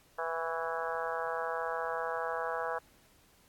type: harmonic tone with a mistuned harmonic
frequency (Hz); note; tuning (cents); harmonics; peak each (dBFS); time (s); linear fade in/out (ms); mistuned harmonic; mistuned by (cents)
164.81; E3; 0; 3 / 4 / 5 / 6 / 7 / 8 / 9 / 10; -38 / -39 / -40 / -41 / -41 / -42 / -43 / -43; 0.18-2.79; 10; 7; -39
effects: pink hiss -64 dBFS RMS until 3.48 s + AAC 64 kbps